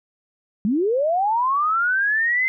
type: linear sweep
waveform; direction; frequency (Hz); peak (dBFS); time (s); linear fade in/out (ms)
sine; up; 190 to 2084; -17; 0.65-2.48; 0
effects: none